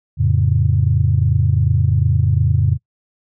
sine chord, F augmented, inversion none, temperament equal, 87.31 / 110 / 138.59 Hz, F2 / A2 / C#3, 0 / 0 / 0 cents, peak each -16 dBFS, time 0.17-2.78 s, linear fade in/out 50 ms, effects noise-tail reverb RT60 0.1 s tail -23 dB re dry + tanh soft clip ceiling -2 dBFS

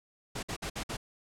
pink noise bursts, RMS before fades -36 dBFS, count 5, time 0.35-0.97 s, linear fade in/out 10 ms, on 80 ms, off 55 ms, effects low-pass 9000 Hz 12 dB/octave

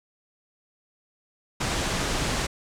pink low-pass noise, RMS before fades -27 dBFS, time 1.6-2.47 s, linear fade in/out 10 ms, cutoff 8600 Hz, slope 24 dB/octave, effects none

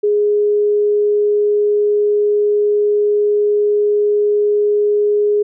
sine tone, 415.3 Hz, G#4, in tune, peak -11 dBFS, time 0.03-5.43 s, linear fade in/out 10 ms, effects none

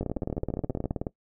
two click trains, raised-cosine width 2 ms, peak -18 / -16 dBFS, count 14 / 21, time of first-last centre 0.03-0.908 / 0.01-1.068 s, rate 14.8 / 18.9 Hz, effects noise-tail reverb RT60 0.1 s tail -20 dB re dry

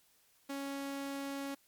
sawtooth tone, 277.2 Hz, C#4, in tune, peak -34 dBFS, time 0.49-1.55 s, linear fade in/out 10 ms, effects white hiss -69 dBFS RMS until 1.67 s + MP3 96 kbps

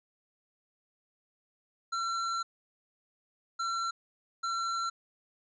square tone bursts at uneven times, 1356 Hz, E6, 49 cents sharp, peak -31 dBFS, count 3, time 1.92-2.43 / 3.59-3.91 / 4.43-4.9 s, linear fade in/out 10 ms, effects resampled to 16000 Hz + 12-bit

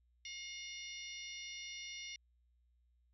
harmonic tone with a mistuned harmonic, 715 Hz, F5, 41 cents sharp, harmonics 3 / 4 / 5 / 6 / 7 / 8, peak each -49 / -51 / -53 / -57 / -60 / -51 dBFS, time 0.25-2.16 s, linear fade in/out 2 ms, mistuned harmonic 8, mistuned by -20 cents, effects added 60 Hz sine -70 dBFS peak until 3.13 s

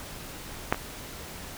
clicks, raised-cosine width 0.5 ms, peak -6 / -19 dBFS, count 2, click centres 0.725 / 0.745 s, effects pink hiss -41 dBFS RMS until 1.57 s

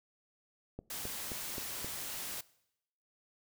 click train, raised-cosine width 2 ms, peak -28 dBFS, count 5, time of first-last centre 0.79-1.845 s, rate 3.79 Hz
white noise, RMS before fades -41 dBFS, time 0.9-2.41 s, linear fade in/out 5 ms
effects noise-tail reverb RT60 0.8 s tail -21 dB re dry

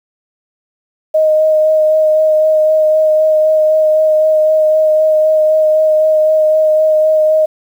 sine tone with vibrato, 622.3 Hz, D#5, in tune, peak -7 dBFS, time 1.14-7.46 s, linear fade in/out 10 ms, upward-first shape sine, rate 3.9 Hz, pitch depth 13 cents each way, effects 7-bit

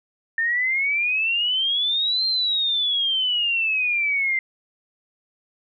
sine exponential two-way sweep, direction up then down, 1798 to 4186 to 2074 Hz, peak -19 dBFS, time 0.38-4.39 s, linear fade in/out 2 ms, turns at 2.26 s, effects none

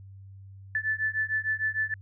sine beating tone pair, 1746 / 1752.6 Hz, A6 / A6, -14 / -7 cents, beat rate 6.6 Hz, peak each -29 / -29 dBFS, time 0.75-1.94 s, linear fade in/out 2 ms, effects added 97 Hz sine -44 dBFS peak until 2.01 s

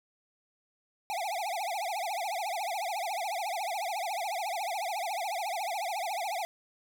square tone with vibrato, 759 Hz, F#5, 44 cents sharp, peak -32 dBFS, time 1.1-6.45 s, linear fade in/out 0 ms, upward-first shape triangle, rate 14 Hz, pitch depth 270 cents each way, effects none

